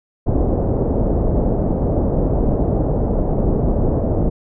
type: low-pass noise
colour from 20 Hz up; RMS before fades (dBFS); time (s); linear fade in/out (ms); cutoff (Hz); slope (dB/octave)
pink; -17; 0.26-4.3; 20; 640; 24
effects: none